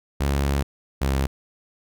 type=tone pair in turn; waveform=sawtooth; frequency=69.8 / 67.62 Hz; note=C#2 / C#2; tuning=+13 / -42 cents; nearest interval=minor second; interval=55 cents; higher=first; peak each=-16 dBFS; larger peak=neither; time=0.2-0.63 / 1.01-1.27 s; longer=first; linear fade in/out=10 ms; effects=none